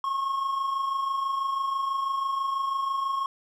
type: tone pair together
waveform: triangle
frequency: 1063 / 1089.1 Hz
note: C6 / C#6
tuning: +27 / -31 cents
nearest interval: unison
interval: 42 cents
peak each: -33 / -24 dBFS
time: 0.04-3.26 s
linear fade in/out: 2 ms
effects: none